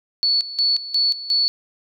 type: tone with tremolo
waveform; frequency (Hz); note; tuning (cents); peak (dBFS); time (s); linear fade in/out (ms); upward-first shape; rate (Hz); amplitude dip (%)
sine; 4435; C#8; 0; -15; 0.23-1.48; 0; square; 2.8; 80
effects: none